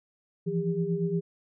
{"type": "tone cluster", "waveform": "sine", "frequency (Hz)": [164.9, 173.5, 401.7], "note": ["E3", "F3", "G4"], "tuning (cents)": [1, -11, 42], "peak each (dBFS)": -30, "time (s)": [0.46, 1.21], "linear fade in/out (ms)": 20, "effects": []}